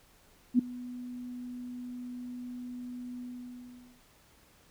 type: tone with ADSR envelope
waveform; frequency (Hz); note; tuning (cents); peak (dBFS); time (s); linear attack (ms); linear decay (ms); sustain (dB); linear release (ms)
sine; 246.9; B3; 0; -17; 0.54-4.01; 49; 7; -21; 800
effects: pink hiss -62 dBFS RMS until 4.7 s